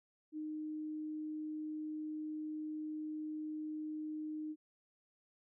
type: tone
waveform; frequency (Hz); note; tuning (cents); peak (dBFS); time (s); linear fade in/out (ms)
sine; 307.8; D#4; -19; -39; 0.32-4.56; 50
effects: none